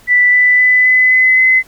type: tone with pitch steps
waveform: sine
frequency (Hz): 1975.5 / 1988.1 / 2001 / 2014 / 2026 / 2039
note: B6 / B6 / B6 / B6 / B6 / C7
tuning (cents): 0 / +11 / +22 / +33 / +44 / -45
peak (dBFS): -6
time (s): 0.07-1.63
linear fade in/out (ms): 50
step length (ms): 260
effects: pink hiss -45 dBFS RMS until 1.67 s